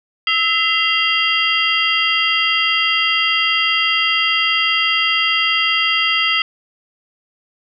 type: tone cluster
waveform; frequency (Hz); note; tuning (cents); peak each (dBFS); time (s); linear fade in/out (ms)
sine; 1305 / 2034 / 2774 / 3219 / 4771; E6 / C7 / F7 / G7 / D8; -18 / -50 / -12 / +45 / +26; -22 / -20 / -18 / -19 / -26; 0.27-6.42; 2
effects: none